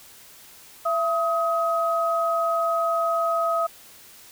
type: tone pair together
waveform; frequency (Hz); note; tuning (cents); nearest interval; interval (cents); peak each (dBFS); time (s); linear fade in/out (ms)
sine; 670 / 1264.8; E5 / D#6; +28 / +28; major seventh; 1100; -23 / -23; 0.85-3.67; 10
effects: white hiss -48 dBFS RMS until 4.31 s